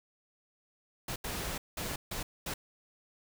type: noise bursts at uneven times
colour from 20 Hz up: pink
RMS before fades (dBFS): -37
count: 5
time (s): 1.08-1.16 / 1.24-1.58 / 1.77-1.96 / 2.11-2.23 / 2.46-2.54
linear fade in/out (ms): 5
effects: none